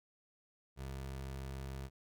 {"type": "tone", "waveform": "25% pulse", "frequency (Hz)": 66.9, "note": "C2", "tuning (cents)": 39, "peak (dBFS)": -38, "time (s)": [0.76, 1.9], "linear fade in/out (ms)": 50, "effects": []}